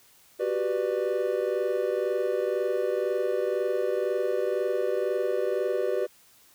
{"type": "chord", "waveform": "triangle", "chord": "G major seventh", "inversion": "third", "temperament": "equal with one note detuned", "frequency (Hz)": [370, 392, 493.9, 593.8], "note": ["F#4", "G4", "B4", "D5"], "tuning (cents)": [0, 0, 0, 19], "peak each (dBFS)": [-29, -28, -27, -29], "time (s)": [0.39, 6.07], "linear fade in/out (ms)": 20, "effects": ["white hiss -58 dBFS RMS until 6.54 s"]}